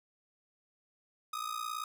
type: ring-modulated tone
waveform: 45% pulse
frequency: 1244.5 Hz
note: D#6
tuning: in tune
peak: -33 dBFS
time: 1.33-1.84 s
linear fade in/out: 2 ms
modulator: 29.1 Hz
effects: none